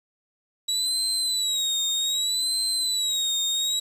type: tone with vibrato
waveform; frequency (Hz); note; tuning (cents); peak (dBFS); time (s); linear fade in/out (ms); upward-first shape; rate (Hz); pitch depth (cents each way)
30% pulse; 3893; B7; -26; -20; 0.68-3.8; 10; sine; 0.64; 93
effects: resampled to 32000 Hz + 8-bit